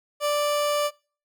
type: tone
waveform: 30% pulse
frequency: 587.3 Hz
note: D5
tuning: in tune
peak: -19 dBFS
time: 0.2-0.91 s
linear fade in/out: 50 ms
effects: noise-tail reverb RT60 0.4 s tail -24 dB re dry